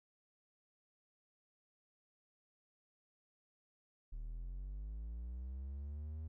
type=linear sweep; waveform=triangle; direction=up; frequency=36.71 to 80.1 Hz; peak=-40 dBFS; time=4.12-6.28 s; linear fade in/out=10 ms; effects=none